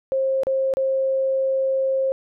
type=tone with dropouts; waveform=sine; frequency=533 Hz; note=C5; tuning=32 cents sharp; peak=-18 dBFS; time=0.12-2.12 s; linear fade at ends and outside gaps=0 ms; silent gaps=0.434-0.469 / 0.738-0.77 s; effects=none